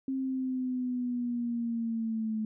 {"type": "linear sweep", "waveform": "sine", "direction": "down", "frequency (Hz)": [267.2, 216.3], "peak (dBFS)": -29, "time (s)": [0.08, 2.45], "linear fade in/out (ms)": 2, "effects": []}